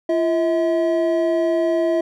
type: tone pair together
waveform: triangle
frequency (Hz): 341 / 643.7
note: F4 / E5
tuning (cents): -41 / -41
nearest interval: major seventh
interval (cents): 1100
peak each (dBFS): -17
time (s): 0.09-2.01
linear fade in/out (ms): 5
effects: none